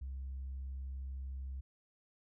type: tone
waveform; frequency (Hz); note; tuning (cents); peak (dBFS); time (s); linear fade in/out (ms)
sine; 66.5; C2; +29; -38; 0.01-1.61; 10
effects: tanh soft clip ceiling -37 dBFS